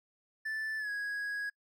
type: tone with pitch glide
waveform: triangle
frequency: 1757 to 1658.4 Hz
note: A6 to G#6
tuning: -3 to -3 cents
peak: -32 dBFS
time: 0.45-1.5 s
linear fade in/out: 10 ms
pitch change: -100 cents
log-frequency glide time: 0.78-0.9 s
effects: noise-tail reverb RT60 0.1 s tail -25 dB re dry